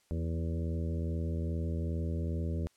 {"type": "harmonic tone with a mistuned harmonic", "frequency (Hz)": 82.41, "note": "E2", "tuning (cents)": 0, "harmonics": [1, 2, 3, 4, 5, 6, 7], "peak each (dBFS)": [-32, -38, -42, -44, -46, -48, -49], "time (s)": [0.11, 2.67], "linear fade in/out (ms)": 0, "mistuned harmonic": 3, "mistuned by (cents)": -39, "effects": ["white hiss -70 dBFS RMS until 2.76 s", "low-pass 10000 Hz 12 dB/octave"]}